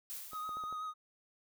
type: noise with exponential decay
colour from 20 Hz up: blue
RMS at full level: -41 dBFS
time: 0.1-0.93 s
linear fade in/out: 0 ms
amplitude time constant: 180 ms
type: tone with vibrato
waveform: triangle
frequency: 1254 Hz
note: D#6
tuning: 13 cents sharp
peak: -36 dBFS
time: 0.31-0.94 s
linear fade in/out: 50 ms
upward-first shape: sine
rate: 8 Hz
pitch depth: 23 cents each way
type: clicks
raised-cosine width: 1 ms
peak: -37 dBFS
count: 5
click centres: 0.333 / 0.492 / 0.57 / 0.638 / 0.726 s
effects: none